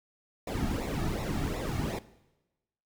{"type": "noise with flanger", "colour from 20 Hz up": "brown", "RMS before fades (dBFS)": -32, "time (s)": [0.47, 1.99], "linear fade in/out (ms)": 5, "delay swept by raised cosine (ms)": [0.64, 2.04], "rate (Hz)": 2.7, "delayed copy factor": -0.8, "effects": ["noise-tail reverb RT60 1.0 s tail -18 dB re dry"]}